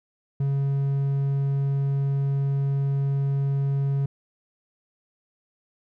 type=tone; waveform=triangle; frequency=138.59 Hz; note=C#3; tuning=in tune; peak=-19 dBFS; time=0.4-4.06 s; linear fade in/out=5 ms; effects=none